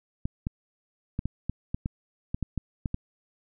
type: clicks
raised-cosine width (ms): 5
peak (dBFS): -16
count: 12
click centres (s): 0.255 / 0.469 / 1.191 / 1.256 / 1.496 / 1.745 / 1.859 / 2.345 / 2.427 / 2.577 / 2.858 / 2.944
effects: none